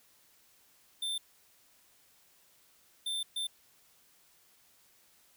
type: tone bursts at uneven times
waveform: square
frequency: 3564 Hz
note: A7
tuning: 22 cents sharp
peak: -33 dBFS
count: 3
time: 1.02-1.18 / 3.06-3.23 / 3.36-3.47 s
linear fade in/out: 5 ms
effects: white hiss -65 dBFS RMS until 5.36 s